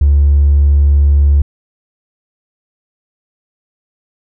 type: tone with hard clipping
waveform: sine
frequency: 71.7 Hz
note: D2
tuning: 41 cents flat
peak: -6 dBFS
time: 0.01-1.42 s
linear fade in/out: 5 ms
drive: 1 dB
effects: none